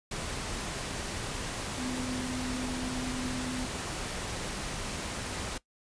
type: tone in noise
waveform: sine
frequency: 253 Hz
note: B3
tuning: 42 cents sharp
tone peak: -34 dBFS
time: 1.78-3.66 s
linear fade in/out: 5 ms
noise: pink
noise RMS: -36 dBFS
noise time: 0.11-5.58 s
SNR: -1 dB
effects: noise-tail reverb RT60 0.1 s tail -19 dB re dry + resampled to 22050 Hz